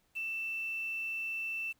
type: tone with quantisation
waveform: sine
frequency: 2665 Hz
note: E7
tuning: 18 cents sharp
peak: -34 dBFS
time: 0.15-1.73 s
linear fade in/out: 20 ms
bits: 9
effects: pink hiss -73 dBFS RMS until 1.79 s